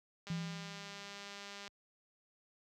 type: click train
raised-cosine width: 0.2 ms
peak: -31 dBFS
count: 284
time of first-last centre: 0.27-1.678 s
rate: 201 Hz
type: tone with exponential decay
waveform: sine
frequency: 168.1 Hz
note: E3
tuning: 34 cents sharp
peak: -34 dBFS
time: 0.3-1.41 s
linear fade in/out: 0 ms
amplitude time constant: 240 ms
effects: high-pass 60 Hz 12 dB/octave